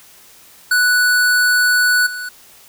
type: tone with level steps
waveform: square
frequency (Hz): 1480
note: F#6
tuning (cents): 0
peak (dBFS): -12 / -25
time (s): 0.71-2.29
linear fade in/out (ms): 5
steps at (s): 2.06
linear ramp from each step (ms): 10
effects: white hiss -45 dBFS RMS until 2.68 s